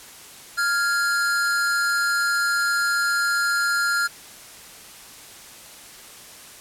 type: tone pair together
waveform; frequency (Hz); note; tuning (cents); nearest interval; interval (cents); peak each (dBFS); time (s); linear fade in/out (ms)
square; 1396 / 1661.2; F6 / G#6; -1 / 0; minor third; 301; -21 / -27; 0.57-4.08; 20
effects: white hiss -43 dBFS RMS until 6.6 s + low-pass 12000 Hz 12 dB/octave